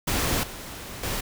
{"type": "noise with level steps", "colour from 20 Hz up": "pink", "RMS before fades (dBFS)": [-25, -38, -29], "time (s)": [0.07, 1.21], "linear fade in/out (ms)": 10, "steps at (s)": [0.43, 1.03], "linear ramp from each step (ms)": 5, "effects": []}